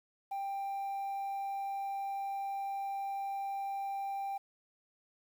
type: tone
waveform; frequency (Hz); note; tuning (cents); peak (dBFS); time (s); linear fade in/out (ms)
sine; 789; G5; +11; -32; 0.31-4.38; 10
effects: tanh soft clip ceiling -34 dBFS + 10-bit